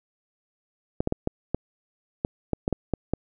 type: clicks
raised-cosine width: 2 ms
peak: -10 dBFS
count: 11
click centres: 1.005 / 1.074 / 1.124 / 1.274 / 1.546 / 2.249 / 2.533 / 2.679 / 2.727 / 2.937 / 3.136 s
effects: none